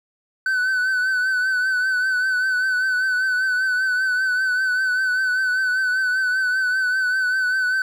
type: tone with vibrato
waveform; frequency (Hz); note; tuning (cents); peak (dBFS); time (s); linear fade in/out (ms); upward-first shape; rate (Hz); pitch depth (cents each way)
triangle; 1513; F#6; +38; -16; 0.46-7.82; 2; triangle; 5.1; 48
effects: none